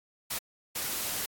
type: noise bursts at uneven times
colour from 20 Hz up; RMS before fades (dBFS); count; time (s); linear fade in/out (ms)
white; -33; 2; 0.3-0.39 / 0.75-1.26; 10
effects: AAC 64 kbps